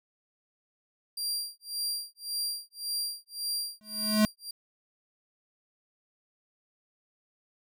sawtooth tone with tremolo, 4750 Hz, D8, 19 cents sharp, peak -26 dBFS, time 1.17-4.51 s, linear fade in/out 5 ms, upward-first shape sine, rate 1.8 Hz, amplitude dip 100%
square tone with exponential growth, 213.7 Hz, G#3, 50 cents sharp, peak -18 dBFS, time 3.81-4.25 s, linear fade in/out 0 ms, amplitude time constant 94 ms
effects none

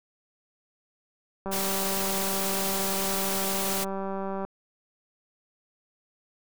click train, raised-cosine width 1 ms, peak -20 dBFS, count 581, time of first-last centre 1.46-4.45 s, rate 194 Hz
white noise, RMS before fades -30 dBFS, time 1.51-3.85 s, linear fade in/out 20 ms
effects none

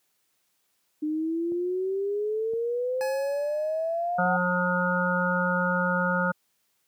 sine exponential sweep, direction up, 301.1 to 752 Hz, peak -25 dBFS, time 1.02-4.37 s, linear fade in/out 10 ms
clicks, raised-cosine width 2 ms, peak -31 dBFS, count 3, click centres 1.52 / 2.535 / 4.255 s
25% pulse tone with exponential decay, 846 Hz, G#5, 32 cents sharp, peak -27 dBFS, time 3.01-4.3 s, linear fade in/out 0 ms, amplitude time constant 280 ms
harmonic tone, 179.5 Hz, F3, 48 cents sharp, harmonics 1 / 3 / 5 / 7 / 8, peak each -27 / -29 / -32 / -31 / -27 dBFS, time 4.18-6.32 s, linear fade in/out 10 ms
effects white hiss -72 dBFS RMS until 6.87 s + high-pass 100 Hz 12 dB/octave

